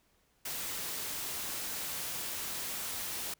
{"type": "noise", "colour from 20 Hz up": "white", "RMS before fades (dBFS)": -38, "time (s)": [0.45, 3.34], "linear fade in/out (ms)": 5, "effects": ["pink hiss -71 dBFS RMS until 3.39 s"]}